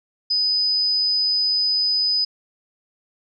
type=tone; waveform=sine; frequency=4998 Hz; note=D#8; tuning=7 cents sharp; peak=-17 dBFS; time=0.3-2.25 s; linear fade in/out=10 ms; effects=none